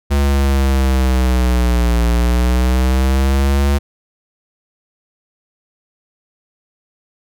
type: linear two-way sweep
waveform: square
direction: down then up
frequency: 71 to 58.27 to 71 Hz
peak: -12 dBFS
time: 0.1-3.79 s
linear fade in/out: 20 ms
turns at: 2.04 s
effects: none

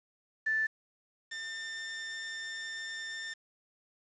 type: tone pair in turn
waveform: sine / sawtooth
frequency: 1760 / 1797 Hz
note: A6 / A6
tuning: 0 / +36 cents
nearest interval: unison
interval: 36 cents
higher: second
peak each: -27 / -34 dBFS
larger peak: first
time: 0.46-0.67 / 1.31-3.34 s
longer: second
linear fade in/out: 10 ms
effects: resampled to 16000 Hz + 9-bit

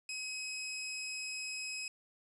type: tone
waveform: 20% pulse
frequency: 2544 Hz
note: D#7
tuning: 38 cents sharp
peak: -34 dBFS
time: 0.09-1.88 s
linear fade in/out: 2 ms
effects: resampled to 24000 Hz + 10-bit

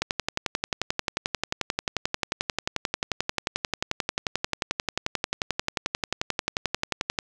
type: click train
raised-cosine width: 0.2 ms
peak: -7 dBFS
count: 82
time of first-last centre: 0.02-7.188 s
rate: 11.3 Hz
effects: none

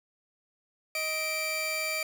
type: tone pair together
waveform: sawtooth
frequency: 628.1 / 2342 Hz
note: D#5 / D7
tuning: +16 / -5 cents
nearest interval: octave + major seventh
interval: 2279 cents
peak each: -31 / -27 dBFS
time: 0.95-2.03 s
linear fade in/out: 2 ms
effects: none

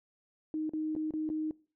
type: tone with dropouts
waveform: sine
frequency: 311.1 Hz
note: D#4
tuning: in tune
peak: -31 dBFS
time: 0.54-1.51 s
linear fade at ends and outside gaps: 1 ms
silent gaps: 0.694-0.735 / 0.952-0.963 / 1.108-1.137 / 1.291-1.3 s
effects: noise-tail reverb RT60 0.4 s tail -23 dB re dry

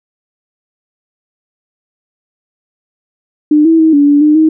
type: tone with pitch steps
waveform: sine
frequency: 300.6 / 325.9 / 318.8 / 287.1 / 289 / 301.8 / 315.2 Hz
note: D4 / E4 / D#4 / D4 / D4 / D4 / D#4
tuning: +40 / -20 / +42 / -39 / -28 / +47 / +23 cents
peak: -4 dBFS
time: 3.51-4.49 s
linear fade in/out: 5 ms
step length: 140 ms
effects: none

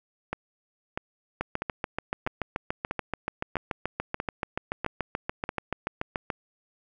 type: two click trains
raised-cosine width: 0.5 ms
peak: -14 / -13 dBFS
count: 9 / 35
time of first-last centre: 0.33-5.491 / 1.41-6.302 s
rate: 1.55 / 6.95 Hz
effects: none

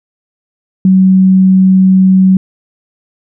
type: tone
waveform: sine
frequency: 188.4 Hz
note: F#3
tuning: 32 cents sharp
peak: -3 dBFS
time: 0.85-2.37 s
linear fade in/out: 2 ms
effects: none

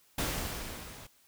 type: noise with level ramp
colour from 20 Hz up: pink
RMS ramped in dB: -31 to -49 dBFS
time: 0.18-1.07 s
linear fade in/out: 5 ms
effects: white hiss -65 dBFS RMS until 1.27 s

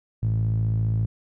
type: tone with band-pass filter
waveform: sawtooth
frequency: 54.9 Hz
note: A1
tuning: 3 cents flat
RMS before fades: -23 dBFS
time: 0.22-1.06 s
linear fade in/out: 10 ms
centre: 120 Hz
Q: 6.9
effects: none

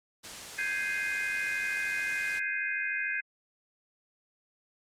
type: noise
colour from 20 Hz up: white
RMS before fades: -42 dBFS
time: 0.23-2.4 s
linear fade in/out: 20 ms
type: chord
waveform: sine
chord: Ab major seventh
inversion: third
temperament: equal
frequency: 1568 / 1661.2 / 2093 / 2489 Hz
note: G6 / Ab6 / C7 / Eb7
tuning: 0 / 0 / 0 / 0 cents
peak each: -35 dBFS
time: 0.58-3.21 s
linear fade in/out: 10 ms
effects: low-pass 9000 Hz 12 dB/octave + Opus 48 kbps

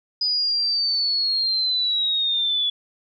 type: linear sweep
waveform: sine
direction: down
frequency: 4978 to 3409 Hz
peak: -19 dBFS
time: 0.21-2.7 s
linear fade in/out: 5 ms
effects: none

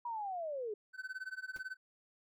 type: linear sweep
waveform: sine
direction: down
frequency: 973 to 402.4 Hz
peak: -37 dBFS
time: 0.05-0.74 s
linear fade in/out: 5 ms
type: tone with tremolo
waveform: triangle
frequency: 1522 Hz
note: F#6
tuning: 48 cents sharp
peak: -36 dBFS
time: 0.93-1.77 s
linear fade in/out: 50 ms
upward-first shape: sine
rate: 18 Hz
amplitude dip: 95%
type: noise with exponential decay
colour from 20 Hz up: pink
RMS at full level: -50 dBFS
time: 1.56-1.63 s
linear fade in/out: 1 ms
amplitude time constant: 15 ms
effects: none

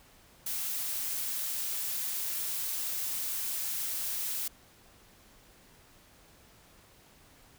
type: noise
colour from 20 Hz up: blue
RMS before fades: -34 dBFS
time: 0.46-4.48 s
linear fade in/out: 5 ms
effects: pink hiss -59 dBFS RMS until 7.58 s

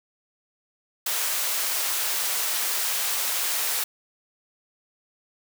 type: high-pass noise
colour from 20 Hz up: white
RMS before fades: -26 dBFS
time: 1.06-3.84 s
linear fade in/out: 5 ms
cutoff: 590 Hz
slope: 12 dB/octave
effects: none

